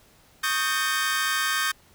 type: chord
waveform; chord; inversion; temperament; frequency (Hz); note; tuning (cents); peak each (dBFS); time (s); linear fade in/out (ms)
sawtooth; Eb dominant seventh; third; equal with one note detuned; 1108.7 / 1244.5 / 1568 / 1820; Db6 / Eb6 / G6 / Bb6; 0 / 0 / 0 / -42; -28 / -26 / -23 / -25; 0.43-1.72; 10
effects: pink hiss -57 dBFS RMS until 1.94 s